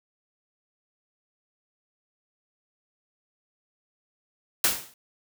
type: noise with exponential decay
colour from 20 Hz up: white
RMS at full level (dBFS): -18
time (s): 4.64-4.94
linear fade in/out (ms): 2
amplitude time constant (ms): 64
effects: none